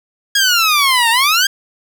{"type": "exponential two-way sweep", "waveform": "15% pulse", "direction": "down then up", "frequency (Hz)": [1661.2, 898, 1627], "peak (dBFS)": -4, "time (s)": [0.35, 1.47], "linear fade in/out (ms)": 5, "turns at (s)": 1.1, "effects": []}